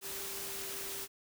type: tone in noise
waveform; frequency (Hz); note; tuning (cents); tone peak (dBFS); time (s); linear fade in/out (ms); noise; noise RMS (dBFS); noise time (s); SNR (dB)
sine; 392; G4; 0; -49; 0.01-1.08; 50; white; -41; 0.01-1.08; -11
effects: none